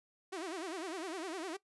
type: tone with vibrato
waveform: sawtooth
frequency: 349.2 Hz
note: F4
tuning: in tune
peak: -35 dBFS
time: 0.32-1.57 s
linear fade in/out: 10 ms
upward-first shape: sine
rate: 9.9 Hz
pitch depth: 200 cents each way
effects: noise-tail reverb RT60 0.1 s tail -19 dB re dry + resampled to 24000 Hz